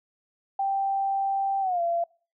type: tone with pitch glide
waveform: sine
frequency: 784 to 682.5 Hz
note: G5 to F5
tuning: 0 to -40 cents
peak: -23 dBFS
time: 0.59-2.04 s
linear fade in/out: 5 ms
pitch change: -240 cents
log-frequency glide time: 1.61-1.81 s
effects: noise-tail reverb RT60 0.4 s tail -25 dB re dry